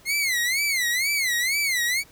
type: tone with vibrato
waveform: sawtooth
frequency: 2093 Hz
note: C7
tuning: in tune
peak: -18 dBFS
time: 0.05-2.04 s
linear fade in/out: 50 ms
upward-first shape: sine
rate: 2.1 Hz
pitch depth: 180 cents each way
effects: pink hiss -53 dBFS RMS until 2.11 s